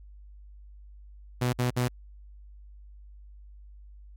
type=tone bursts; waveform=sawtooth; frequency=123.47 Hz; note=B2; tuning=in tune; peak=-20 dBFS; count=3; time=1.41-1.882 s; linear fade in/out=10 ms; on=120 ms; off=56 ms; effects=added 50 Hz sine -46 dBFS peak until 4.16 s + AAC 48 kbps